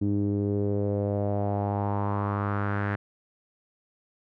sawtooth tone with low-pass filter sweep, 101.5 Hz, G#2, 39 cents flat, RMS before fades -27 dBFS, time 0.01-2.96 s, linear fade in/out 10 ms, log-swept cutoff 290 to 1700 Hz, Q 3.6, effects none

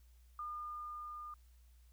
sine tone with level ramp, 1211 Hz, D#6, 47 cents flat, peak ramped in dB -40 to -45 dBFS, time 0.39-1.34 s, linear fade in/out 2 ms, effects added 60 Hz sine -60 dBFS peak until 1.92 s + white hiss -75 dBFS RMS until 1.92 s

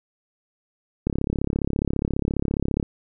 click train, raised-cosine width 3 ms, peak -10 dBFS, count 62, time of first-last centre 1.07-2.828 s, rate 34.7 Hz, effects none

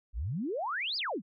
sine exponential two-way sweep, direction up then down, 46.25 to 5200 to 157.4 Hz, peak -31 dBFS, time 0.13-1.22 s, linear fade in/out 50 ms, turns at 0.97 s, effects none

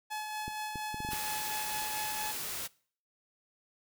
sawtooth tone with tremolo, 855 Hz, A5, 50 cents flat, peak -31 dBFS, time 0.1-2.33 s, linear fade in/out 20 ms, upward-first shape sine, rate 4.3 Hz, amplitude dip 30%
clicks, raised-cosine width 3 ms, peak -28 dBFS, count 7, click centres 0.48 / 0.757 / 0.944 / 1.004 / 1.049 / 1.089 / 1.133 s
white noise, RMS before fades -38 dBFS, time 1.1-2.68 s, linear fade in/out 20 ms
effects noise-tail reverb RT60 0.5 s tail -23 dB re dry

